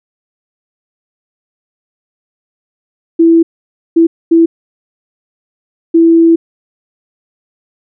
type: tone bursts at uneven times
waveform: sine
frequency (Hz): 331.3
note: E4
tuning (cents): +9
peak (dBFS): -3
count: 4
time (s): 3.19-3.43 / 3.96-4.07 / 4.31-4.46 / 5.94-6.36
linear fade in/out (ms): 10
effects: none